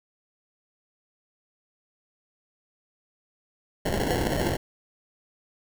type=noise with sample-and-hold; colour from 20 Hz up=white; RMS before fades=-26 dBFS; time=3.85-4.57 s; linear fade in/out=10 ms; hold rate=1225 Hz; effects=none